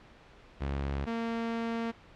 sawtooth tone pair in turn, 69.3 / 229.9 Hz, C#2 / A#3, 0 / -24 cents, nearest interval octave + major sixth, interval 2076 cents, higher second, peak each -27 dBFS, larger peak neither, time 0.6-1.06 / 1.06-1.92 s, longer second, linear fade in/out 20 ms, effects pink hiss -55 dBFS RMS until 2.15 s + low-pass 3000 Hz 12 dB/octave

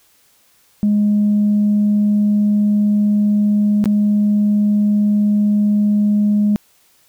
sine tone with dropouts, 207.7 Hz, G#3, in tune, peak -10 dBFS, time 0.83-6.56 s, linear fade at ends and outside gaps 0 ms, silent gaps 3.841-3.857 s, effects tanh soft clip ceiling -8 dBFS + white hiss -55 dBFS RMS until 7.08 s

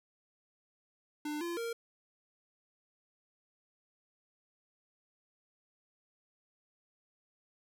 square tone with pitch steps, 298.9 / 342.9 / 463.8 Hz, D4 / F4 / A#4, +31 / -32 / -9 cents, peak -36 dBFS, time 1.25-1.73 s, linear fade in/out 5 ms, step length 160 ms, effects none

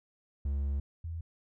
triangle / sine tone pair in turn, 70 / 82.81 Hz, C#2 / E2, +18 / +8 cents, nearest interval minor third, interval 290 cents, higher second, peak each -27 / -35 dBFS, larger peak first, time 0.45-0.8 / 1.04-1.21 s, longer first, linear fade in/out 5 ms, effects none

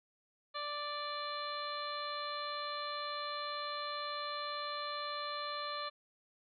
harmonic tone, 587 Hz, D5, 1 cent flat, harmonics 1 / 2 / 3 / 4 / 5 / 6 / 7, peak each -45 / -40 / -48 / -51 / -53 / -48 / -45 dBFS, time 0.54-5.9 s, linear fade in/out 20 ms, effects none

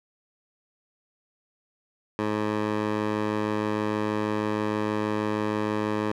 15% pulse tone with band-pass filter, 106.3 Hz, G#2, 41 cents sharp, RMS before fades -27 dBFS, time 2.19-6.12 s, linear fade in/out 0 ms, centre 720 Hz, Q 0.56, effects none

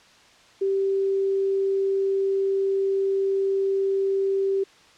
sine tone, 389.7 Hz, G4, 10 cents flat, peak -20 dBFS, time 0.61-4.64 s, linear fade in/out 10 ms, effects white hiss -53 dBFS RMS until 4.97 s + low-pass 5000 Hz 12 dB/octave

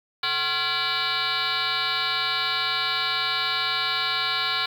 sine tone with frequency modulation, 2637 Hz, E7, in tune, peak -22 dBFS, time 0.23-4.66 s, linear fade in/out 5 ms, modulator 314 Hz, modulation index 5.4, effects 8-bit

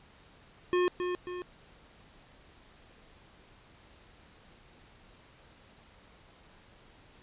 square tone with echo, 358.9 Hz, F4, 47 cents sharp, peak -25 dBFS, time 0.73-0.88 s, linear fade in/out 0 ms, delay 270 ms, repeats 2, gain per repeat -6 dB, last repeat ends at 1.42 s, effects pink hiss -58 dBFS RMS until 7.22 s + resampled to 8000 Hz

